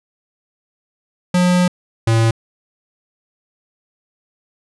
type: tone pair in turn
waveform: square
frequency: 179.3 / 113.55 Hz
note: F3 / A#2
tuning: +46 / -45 cents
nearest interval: minor sixth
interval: 791 cents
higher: first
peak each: -12 dBFS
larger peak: neither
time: 1.34-1.68 / 2.07-2.31 s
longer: first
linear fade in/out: 5 ms
effects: resampled to 24000 Hz